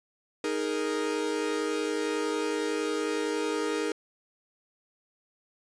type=chord; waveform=45% pulse; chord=D# suspended fourth; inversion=none; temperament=equal; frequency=311.1 / 415.3 / 466.2 Hz; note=D#4 / G#4 / A#4; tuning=0 / 0 / 0 cents; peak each=-32 dBFS; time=0.44-3.92 s; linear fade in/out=2 ms; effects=resampled to 22050 Hz